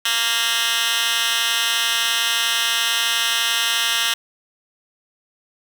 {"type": "tone with high-pass filter", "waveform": "10% pulse", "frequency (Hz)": 231.5, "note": "A#3", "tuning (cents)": -12, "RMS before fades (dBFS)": -20, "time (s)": [0.05, 4.14], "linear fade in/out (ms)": 5, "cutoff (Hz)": 2400, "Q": 2.4, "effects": []}